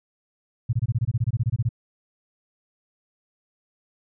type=tone bursts; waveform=sine; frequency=116.54 Hz; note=A#2; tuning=in tune; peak=-18 dBFS; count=16; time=0.69-1.691 s; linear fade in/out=10 ms; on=41 ms; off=23 ms; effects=none